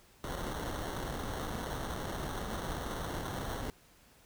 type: noise with sample-and-hold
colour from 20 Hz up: pink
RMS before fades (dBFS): -38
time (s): 0.24-3.7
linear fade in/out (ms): 0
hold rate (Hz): 2450
effects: pink hiss -62 dBFS RMS until 4.25 s